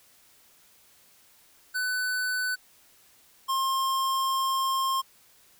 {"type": "tone pair in turn", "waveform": "square", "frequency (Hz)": [1500, 1064.7], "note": ["F#6", "C6"], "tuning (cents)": [23, 30], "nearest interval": "tritone", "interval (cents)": 593, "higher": "first", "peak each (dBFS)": [-27, -25], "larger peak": "second", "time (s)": [[1.74, 2.56], [3.48, 5.02]], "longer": "second", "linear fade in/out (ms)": 20, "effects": ["white hiss -59 dBFS RMS until 5.59 s"]}